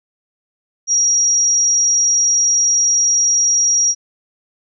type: tone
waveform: sine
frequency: 5690 Hz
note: F8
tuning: 31 cents sharp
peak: -11 dBFS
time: 0.87-3.95 s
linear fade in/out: 50 ms
effects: none